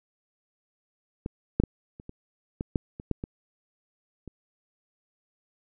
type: clicks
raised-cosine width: 3 ms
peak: -18 / -8 / -12 / -30 / -26 / -17 / -11 / -25 / -13 / -20 / -27 dBFS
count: 11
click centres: 1.261 / 1.6 / 1.637 / 1.999 / 2.094 / 2.609 / 2.758 / 2.999 / 3.113 / 3.239 / 4.277 s
effects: none